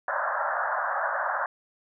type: band-pass noise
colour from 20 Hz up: white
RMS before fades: -28 dBFS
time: 0.08-1.46 s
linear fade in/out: 2 ms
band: 550 to 1700 Hz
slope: 96 dB/octave
effects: none